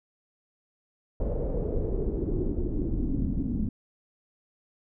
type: noise with low-pass filter sweep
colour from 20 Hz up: brown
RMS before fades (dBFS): -28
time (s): 1.2-3.69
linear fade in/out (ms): 5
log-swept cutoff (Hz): 550 to 230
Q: 4.4
effects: none